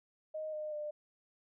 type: tone with pitch steps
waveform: sine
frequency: 622.3 / 610.6 / 599 Hz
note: D#5 / D#5 / D5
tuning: 0 / -33 / +34 cents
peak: -37 dBFS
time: 0.34-0.91 s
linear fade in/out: 10 ms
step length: 190 ms
effects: none